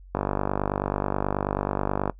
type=click train; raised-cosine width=1 ms; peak=-10 dBFS; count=97; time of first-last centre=0.15-2.097 s; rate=49.3 Hz; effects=noise-tail reverb RT60 0.1 s tail -20 dB re dry + added 46 Hz sine -44 dBFS peak until 2.19 s